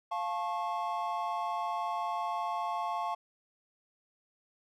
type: chord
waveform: triangle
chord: F augmented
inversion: none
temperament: just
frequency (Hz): 698.5 / 873.1 / 1091.3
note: F5 / A5 / C#6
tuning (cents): 0 / -14 / -27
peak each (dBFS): -34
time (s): 0.11-3.15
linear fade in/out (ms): 10
effects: none